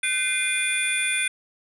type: tone cluster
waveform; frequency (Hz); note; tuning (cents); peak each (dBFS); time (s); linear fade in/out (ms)
sine; 1528 / 2079 / 2435 / 3481 / 9210; G6 / C7 / D#7 / A7 / D9; -45 / -12 / -38 / -19 / -35; -29 / -29 / -24 / -30 / -27; 0.03-1.28; 5
effects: tanh soft clip ceiling -14 dBFS